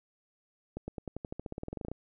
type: accelerating click train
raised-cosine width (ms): 2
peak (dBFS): -24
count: 19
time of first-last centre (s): 0.77-1.916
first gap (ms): 110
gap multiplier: 0.93
effects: none